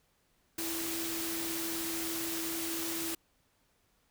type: tone in noise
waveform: sine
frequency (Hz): 330.6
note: E4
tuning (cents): +5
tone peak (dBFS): -38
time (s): 0.58-3.15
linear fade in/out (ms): 5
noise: white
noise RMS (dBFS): -37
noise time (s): 0.58-3.15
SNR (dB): -4
effects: pink hiss -72 dBFS RMS until 4.1 s